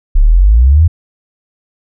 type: exponential sweep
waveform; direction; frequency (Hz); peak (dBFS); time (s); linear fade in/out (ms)
sine; up; 32.7 to 87.31; -3; 0.15-0.88; 10
effects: none